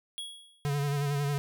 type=tone with exponential decay; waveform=square; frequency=3330 Hz; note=G#7; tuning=4 cents sharp; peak=-34 dBFS; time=0.18-0.74 s; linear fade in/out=0 ms; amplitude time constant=120 ms
type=tone with vibrato; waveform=square; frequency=143 Hz; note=D3; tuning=46 cents flat; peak=-28 dBFS; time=0.65-1.38 s; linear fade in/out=0 ms; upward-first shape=sine; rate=11 Hz; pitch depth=38 cents each way
effects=none